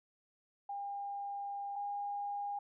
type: tone pair in turn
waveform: sine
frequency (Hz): 804 / 811.9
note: G5 / G#5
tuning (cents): +44 / -39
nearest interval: unison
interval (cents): 17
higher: second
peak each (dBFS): -38 / -36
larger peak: second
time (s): 0.69-1.76 / 1.76-2.59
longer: first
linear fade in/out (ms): 5
effects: none